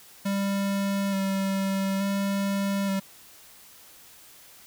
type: tone with vibrato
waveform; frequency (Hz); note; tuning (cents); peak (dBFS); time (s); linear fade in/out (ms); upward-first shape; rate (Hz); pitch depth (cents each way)
square; 196; G3; 0; -25; 0.25-3; 10; square; 0.57; 16
effects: white hiss -51 dBFS RMS until 4.66 s